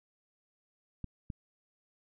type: clicks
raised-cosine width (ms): 5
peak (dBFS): -26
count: 2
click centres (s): 1.043 / 1.302
effects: none